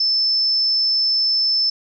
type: tone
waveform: sine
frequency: 5274 Hz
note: E8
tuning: in tune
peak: -15 dBFS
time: 0-1.7 s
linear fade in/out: 5 ms
effects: none